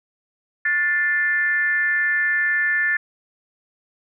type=tone with frequency modulation; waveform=sine; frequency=1762 Hz; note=A6; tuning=2 cents sharp; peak=-17 dBFS; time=0.65-2.97 s; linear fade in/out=5 ms; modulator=330 Hz; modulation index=0.6; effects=none